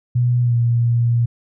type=tone with pitch glide; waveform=sine; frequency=122.3 to 118.34 Hz; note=B2 to A#2; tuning=-16 to +27 cents; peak=-13 dBFS; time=0.15-1.26 s; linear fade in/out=10 ms; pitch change=-57 cents; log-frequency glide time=0.42-0.55 s; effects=none